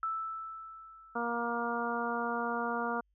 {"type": "tone with exponential decay", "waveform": "sine", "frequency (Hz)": 1318.5, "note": "E6", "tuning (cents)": 0, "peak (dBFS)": -30, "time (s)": [0.03, 1.87], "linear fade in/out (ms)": 1, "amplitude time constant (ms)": 400}
{"type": "harmonic tone", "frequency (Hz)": 235.8, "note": "A#3", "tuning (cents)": 20, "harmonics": [1, 2, 3, 4, 5, 6], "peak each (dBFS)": [-38, -38, -38, -38, -38, -38], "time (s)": [1.15, 3.01], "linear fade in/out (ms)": 10}
{"effects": ["added 50 Hz sine -70 dBFS peak until 3.14 s"]}